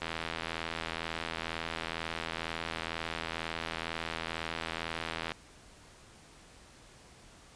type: click train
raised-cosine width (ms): 0.3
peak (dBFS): -18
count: 436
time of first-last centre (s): 0.02-5.318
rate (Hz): 82.1
effects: pink hiss -56 dBFS RMS until 7.55 s + resampled to 22050 Hz